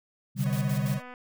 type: chord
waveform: sine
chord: C suspended second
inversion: none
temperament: equal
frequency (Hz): 130.81 / 146.83 / 196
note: C3 / D3 / G3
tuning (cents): 0 / 0 / 0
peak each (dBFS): -28 / -29 / -30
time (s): 0.35-1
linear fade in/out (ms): 50
type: noise with tremolo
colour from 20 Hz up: white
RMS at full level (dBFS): -42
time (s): 0.36-0.98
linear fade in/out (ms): 50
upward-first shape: square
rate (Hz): 6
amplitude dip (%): 80
type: tone with vibrato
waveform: sawtooth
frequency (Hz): 587.3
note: D5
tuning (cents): 0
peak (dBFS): -37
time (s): 0.41-1.03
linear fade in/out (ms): 50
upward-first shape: square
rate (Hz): 17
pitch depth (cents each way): 110
type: click train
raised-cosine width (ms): 0.5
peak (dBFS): -30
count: 170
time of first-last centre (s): 0.46-1.139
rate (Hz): 249
effects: none